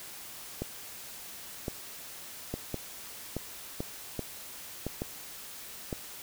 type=two click trains; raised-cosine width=2 ms; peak=-19 / -19 dBFS; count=4 / 6; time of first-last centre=2.54-5.019 / 0.62-5.928 s; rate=1.21 / 0.942 Hz; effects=white hiss -45 dBFS RMS until 6.22 s